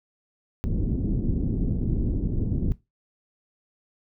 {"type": "low-pass noise", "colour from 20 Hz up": "pink", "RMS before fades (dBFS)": -25, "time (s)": [0.64, 2.72], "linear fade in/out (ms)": 0, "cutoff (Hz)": 310, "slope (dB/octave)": 24, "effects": ["noise-tail reverb RT60 0.2 s tail -17 dB re dry"]}